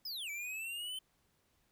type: linear two-way sweep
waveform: square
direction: down then up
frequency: 5230 to 2286 to 3085 Hz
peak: -40 dBFS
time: 0.05-0.99 s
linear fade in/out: 5 ms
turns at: 0.3 s
effects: pink hiss -75 dBFS RMS until 1.71 s